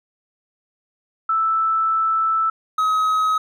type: tone pair in turn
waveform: sine / triangle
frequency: 1318.5 / 1271.6 Hz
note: E6 / D#6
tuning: 0 / +37 cents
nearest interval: minor second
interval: 63 cents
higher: first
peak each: -16 / -14 dBFS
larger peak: second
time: 1.29-2.5 / 2.78-3.38 s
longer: first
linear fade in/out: 5 ms
effects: none